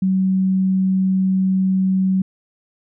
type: tone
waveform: sine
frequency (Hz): 189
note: F#3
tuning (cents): +37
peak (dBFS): -14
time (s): 0.02-2.22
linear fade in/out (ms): 5
effects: none